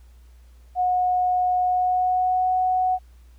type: tone with pitch glide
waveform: sine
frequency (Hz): 728 to 739.4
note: F#5 to F#5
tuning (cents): -28 to -1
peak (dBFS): -18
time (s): 0.75-2.99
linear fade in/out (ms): 50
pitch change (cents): +27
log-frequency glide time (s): 1.63-2.51
effects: added 60 Hz sine -46 dBFS peak until 3.38 s + pink hiss -63 dBFS RMS until 3.38 s

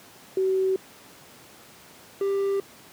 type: tone pair in turn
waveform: sine / triangle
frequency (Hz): 379.6 / 394.9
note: F#4 / G4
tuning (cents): +44 / +13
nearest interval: minor second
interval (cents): 69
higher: second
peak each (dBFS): -20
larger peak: neither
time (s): 0.37-0.76 / 2.21-2.6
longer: neither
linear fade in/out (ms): 2
effects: pink hiss -49 dBFS RMS until 2.92 s + high-pass 150 Hz 12 dB/octave

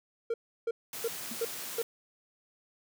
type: tone bursts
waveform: triangle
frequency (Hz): 461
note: A#4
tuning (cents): -19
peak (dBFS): -26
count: 5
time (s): 0.3-1.82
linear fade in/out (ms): 5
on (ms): 40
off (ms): 330
type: high-pass noise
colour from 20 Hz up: white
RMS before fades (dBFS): -40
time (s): 0.93-1.83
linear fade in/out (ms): 2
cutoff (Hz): 110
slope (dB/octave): 48
type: tone with exponential decay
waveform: triangle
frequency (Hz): 230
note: A#3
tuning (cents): -23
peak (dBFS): -33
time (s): 1.31-1.4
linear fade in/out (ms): 5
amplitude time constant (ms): 18
effects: none

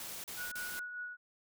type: noise bursts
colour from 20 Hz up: white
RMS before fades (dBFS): -44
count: 3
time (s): 0-0.794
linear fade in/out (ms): 2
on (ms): 240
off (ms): 37
type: tone with tremolo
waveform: sine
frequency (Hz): 1464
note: F#6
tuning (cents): -19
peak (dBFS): -38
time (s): 0.36-1.17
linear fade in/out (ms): 50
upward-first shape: sine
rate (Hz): 5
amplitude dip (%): 40
effects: none

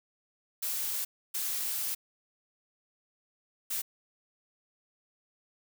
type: noise bursts at uneven times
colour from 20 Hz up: blue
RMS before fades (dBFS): -33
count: 3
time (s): 0.62-1.05 / 1.34-1.95 / 3.7-3.82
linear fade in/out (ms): 10
effects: none

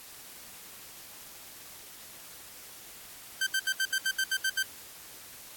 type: tone bursts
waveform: sawtooth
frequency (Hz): 1555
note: G6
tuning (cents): -14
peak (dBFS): -22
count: 10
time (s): 3.41-4.628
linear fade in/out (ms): 5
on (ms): 57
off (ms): 72
effects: white hiss -48 dBFS RMS until 5.56 s + AAC 64 kbps

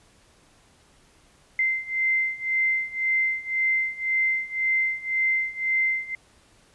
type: beating tone pair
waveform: sine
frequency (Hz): 2078 / 2079.9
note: C7 / C7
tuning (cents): -12 / -11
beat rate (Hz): 1.9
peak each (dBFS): -26 / -24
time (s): 1.59-6.15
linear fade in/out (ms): 2
effects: pink hiss -58 dBFS RMS until 6.74 s + resampled to 24000 Hz

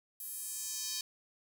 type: tone with high-pass filter sweep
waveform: square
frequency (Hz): 349.2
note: F4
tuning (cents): 0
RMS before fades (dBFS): -40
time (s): 0.2-1.01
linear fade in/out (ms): 2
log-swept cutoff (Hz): 12000 to 4600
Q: 1.9
effects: none

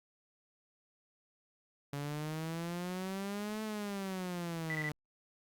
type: exponential two-way sweep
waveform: sawtooth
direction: up then down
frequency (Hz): 141 to 218.5 to 149.2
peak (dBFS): -33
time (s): 1.93-4.92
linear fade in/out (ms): 2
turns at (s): 3.63
type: tone bursts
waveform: sine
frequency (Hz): 1975.5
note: B6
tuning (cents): 0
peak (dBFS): -35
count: 3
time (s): 4.7-4.89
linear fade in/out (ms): 0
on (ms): 50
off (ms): 20
effects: Opus 48 kbps

